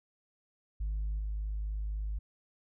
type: tone with level steps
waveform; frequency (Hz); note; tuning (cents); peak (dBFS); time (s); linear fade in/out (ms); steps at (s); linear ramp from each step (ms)
sine; 51.91; G#1; 0; -29 / -31; 0.8-2.19; 10; 1.19; 5
effects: tanh soft clip ceiling -29 dBFS